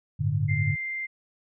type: chord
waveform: sine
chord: G suspended second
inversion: none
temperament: equal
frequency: 98 / 110 / 146.83 Hz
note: G2 / A2 / D3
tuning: 0 / 0 / 0 cents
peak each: -28 / -27 / -26 dBFS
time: 0.19-0.76 s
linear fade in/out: 20 ms
type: tone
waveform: sine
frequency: 2093 Hz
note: C7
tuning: in tune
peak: -29 dBFS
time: 0.48-1.07 s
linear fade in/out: 20 ms
effects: none